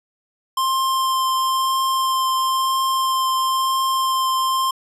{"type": "tone with vibrato", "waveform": "square", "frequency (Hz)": 1053, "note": "C6", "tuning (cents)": 11, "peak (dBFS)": -18, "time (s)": [0.57, 4.71], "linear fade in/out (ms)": 5, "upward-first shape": "triangle", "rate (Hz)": 1, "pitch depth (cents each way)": 9, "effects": ["resampled to 32000 Hz"]}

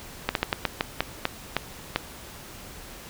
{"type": "slowing click train", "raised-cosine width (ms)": 0.3, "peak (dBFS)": -6, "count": 10, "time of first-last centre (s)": [0.29, 1.96], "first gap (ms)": 62, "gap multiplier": 1.26, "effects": ["pink hiss -43 dBFS RMS until 3.09 s"]}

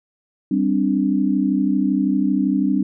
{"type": "chord", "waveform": "sine", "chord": "G suspended fourth", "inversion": "none", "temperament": "just", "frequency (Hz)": [196, 261.3, 294], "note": ["G3", "C4", "D4"], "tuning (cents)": [0, -2, 2], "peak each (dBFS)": -20, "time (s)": [0.51, 2.83], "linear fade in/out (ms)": 5, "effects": []}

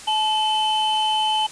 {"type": "tone pair together", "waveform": "triangle", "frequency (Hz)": [863, 3044], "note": ["A5", "F#7"], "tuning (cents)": [-34, 48], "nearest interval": "octave + minor seventh", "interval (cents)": 2182, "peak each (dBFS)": [-18, -21], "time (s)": [0.07, 1.47], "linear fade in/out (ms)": 10, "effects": ["white hiss -39 dBFS RMS until 1.51 s", "resampled to 22050 Hz"]}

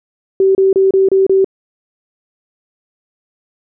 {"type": "tone bursts", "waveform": "sine", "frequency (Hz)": 384.8, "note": "G4", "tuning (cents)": -32, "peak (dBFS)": -7, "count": 6, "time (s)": [0.4, 1.445], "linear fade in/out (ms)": 2, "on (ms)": 150, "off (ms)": 29, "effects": []}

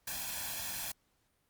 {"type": "noise with comb filter", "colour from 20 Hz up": "white", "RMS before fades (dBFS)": -39, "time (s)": [0.07, 0.92], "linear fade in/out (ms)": 5, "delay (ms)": 1.2, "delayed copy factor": 0.7, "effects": ["pink hiss -75 dBFS RMS until 1.49 s", "Opus 48 kbps"]}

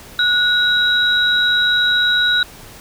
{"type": "tone pair together", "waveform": "sine", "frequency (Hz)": [1462, 3852], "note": ["F#6", "B7"], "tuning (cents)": [-21, -44], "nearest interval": "octave + perfect fourth", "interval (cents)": 1677, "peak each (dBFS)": -15, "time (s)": [0.19, 2.43], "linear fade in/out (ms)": 2, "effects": ["pink hiss -39 dBFS RMS until 2.8 s"]}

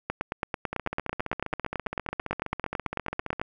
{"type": "two click trains", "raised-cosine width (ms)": 0.5, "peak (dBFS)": [-12, -16], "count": [31, 41], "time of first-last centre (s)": [[0.1, 3.415], [0.73, 3.397]], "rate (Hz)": [9.05, 15], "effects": []}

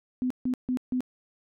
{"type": "tone bursts", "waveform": "sine", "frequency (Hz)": 252.6, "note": "B3", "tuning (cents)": 39, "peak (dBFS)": -24, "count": 4, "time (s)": [0.22, 1.006], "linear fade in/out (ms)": 0, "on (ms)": 84, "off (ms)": 150, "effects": []}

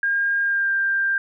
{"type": "tone with pitch glide", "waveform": "sine", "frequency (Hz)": [1614, 1587.2], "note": ["G#6", "G6"], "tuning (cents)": [-50, 21], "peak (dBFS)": -18, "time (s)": [0.03, 1.18], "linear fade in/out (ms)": 2, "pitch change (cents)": -29, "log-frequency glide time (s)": [0.42, 0.72], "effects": []}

